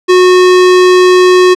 square tone, 365.2 Hz, F#4, 23 cents flat, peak -3 dBFS, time 0.08-1.55 s, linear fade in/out 20 ms, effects low-pass 6000 Hz 12 dB/octave

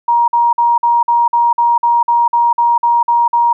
sine tone bursts, 945 Hz, A#5, 23 cents sharp, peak -8 dBFS, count 14, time 0.08-3.53 s, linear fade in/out 5 ms, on 200 ms, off 50 ms, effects none

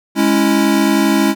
square chord, C# minor, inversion second, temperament equal, 207.7 / 277.2 / 329.6 Hz, G#3 / C#4 / E4, 0 / 0 / 0 cents, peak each -16 dBFS, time 0.15-1.35 s, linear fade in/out 50 ms, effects none

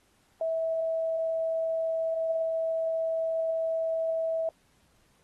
sine tone, 651 Hz, E5, 22 cents flat, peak -26 dBFS, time 0.41-4.49 s, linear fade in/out 2 ms, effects pink hiss -67 dBFS RMS until 5.23 s + AAC 32 kbps

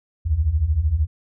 sine beating tone pair, 68.4 / 81.4 Hz, C#2 / E2, -23 / -21 cents, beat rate 13 Hz, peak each -22 / -18 dBFS, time 0.25-1.07 s, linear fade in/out 20 ms, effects none

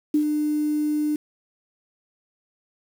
sine tone with ADSR envelope, 300 Hz, D4, 37 cents sharp, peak -15 dBFS, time 0.14-1.16 s, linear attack 5 ms, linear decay 87 ms, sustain -5 dB, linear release 4 ms, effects 7-bit

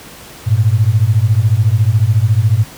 sine beating tone pair, 101.4 / 115.4 Hz, G#2 / A#2, -41 / -17 cents, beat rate 14 Hz, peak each -11 dBFS, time 0.46-2.65 s, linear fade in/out 20 ms, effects pink hiss -35 dBFS RMS until 2.77 s + high-pass 60 Hz 12 dB/octave

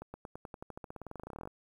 accelerating click train, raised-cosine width 1 ms, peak -29 dBFS, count 27, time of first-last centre 0.02-1.474 s, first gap 120 ms, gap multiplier 0.93, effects 10-bit

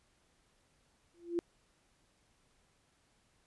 sine tone with exponential growth, 343.4 Hz, F4, 29 cents flat, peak -27 dBFS, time 1.14-1.39 s, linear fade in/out 0 ms, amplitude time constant 53 ms, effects pink hiss -72 dBFS RMS until 3.46 s + resampled to 24000 Hz

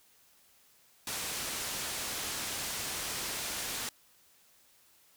white low-pass noise, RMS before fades -37 dBFS, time 1.07-3.89 s, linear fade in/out 2 ms, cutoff 9500 Hz, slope 12 dB/octave, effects white hiss -64 dBFS RMS until 5.16 s

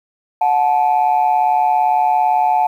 sine tone pair together, 731.3 / 869 Hz, F#5 / A5, -20 / -22 cents, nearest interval minor third, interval 298 cents, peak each -13 dBFS, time 0.41-2.67 s, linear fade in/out 5 ms, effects tanh soft clip ceiling -7 dBFS + 8-bit

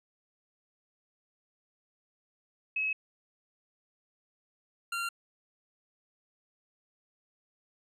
sine / 25% pulse tone pair in turn, 2570 / 1382.8 Hz, E7 / F6, -45 / -18 cents, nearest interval major seventh, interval 1073 cents, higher first, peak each -28 / -28 dBFS, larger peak neither, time 2.76-2.93 / 4.92-5.09 s, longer neither, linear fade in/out 5 ms, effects low-pass 12000 Hz 12 dB/octave

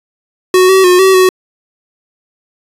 square tone with pitch steps, 369.3 / 380.8 / 360.8 / 381.3 / 371.7 Hz, F#4 / F#4 / F#4 / G4 / F#4, -3 / +50 / -44 / -48 / +8 cents, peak -5 dBFS, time 0.54-1.29 s, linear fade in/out 2 ms, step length 150 ms, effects resampled to 32000 Hz

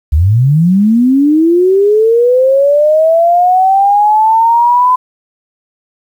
sine linear sweep, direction up, 68 to 1015 Hz, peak -5 dBFS, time 0.12-4.96 s, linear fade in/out 10 ms, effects 7-bit

